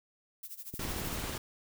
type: noise with tremolo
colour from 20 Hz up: violet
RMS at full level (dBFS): -42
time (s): 0.43-1.21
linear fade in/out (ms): 5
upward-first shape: sine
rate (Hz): 13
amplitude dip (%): 85
type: click train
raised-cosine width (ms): 3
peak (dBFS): -28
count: 12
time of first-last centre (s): 0.74-1.351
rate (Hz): 18
type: noise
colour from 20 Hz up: pink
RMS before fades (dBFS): -38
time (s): 0.79-1.38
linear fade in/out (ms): 5
effects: none